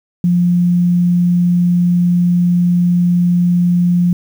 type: tone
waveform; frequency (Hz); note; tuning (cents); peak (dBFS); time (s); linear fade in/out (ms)
sine; 175.9; F3; +13; -9; 0.24-4.13; 2
effects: 7-bit